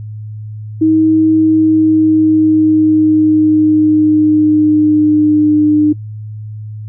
sine tone with pitch glide, 316.6 to 301.6 Hz, D#4 to D4, +30 to +46 cents, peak -6 dBFS, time 0.81-5.93 s, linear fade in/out 10 ms, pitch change -84 cents, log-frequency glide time 1.35-5.63 s, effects noise-tail reverb RT60 0.1 s tail -24 dB re dry + added 107 Hz sine -23 dBFS peak until 6.88 s

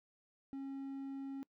triangle tone, 272.5 Hz, C#4, 29 cents flat, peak -39 dBFS, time 0.53-1.43 s, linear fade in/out 0 ms, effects noise-tail reverb RT60 0.1 s tail -24 dB re dry

